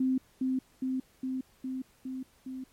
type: tone with echo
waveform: sine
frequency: 260 Hz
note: C4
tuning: 11 cents flat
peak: -24 dBFS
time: 0-0.18 s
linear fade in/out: 5 ms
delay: 410 ms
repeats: 6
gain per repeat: -2 dB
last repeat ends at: 2.64 s
effects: pink hiss -64 dBFS RMS until 2.72 s + MP3 64 kbps